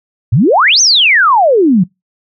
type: exponential two-way sweep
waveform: sine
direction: up then down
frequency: 98 to 6410 to 167 Hz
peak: -5 dBFS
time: 0.32-1.84 s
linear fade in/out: 10 ms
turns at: 0.81 s
effects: noise-tail reverb RT60 0.2 s tail -25 dB re dry